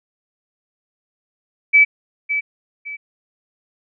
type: tone with echo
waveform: sine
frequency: 2300 Hz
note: D7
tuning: 37 cents flat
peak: -7 dBFS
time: 1.73-1.85 s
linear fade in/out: 20 ms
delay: 560 ms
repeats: 2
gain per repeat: -10 dB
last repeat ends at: 2.97 s
effects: none